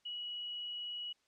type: tone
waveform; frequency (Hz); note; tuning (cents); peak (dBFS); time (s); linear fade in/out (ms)
sine; 2921; F#7; -23; -39; 0.05-1.13; 10
effects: white hiss -75 dBFS RMS until 1.27 s + low-pass 6000 Hz 12 dB/octave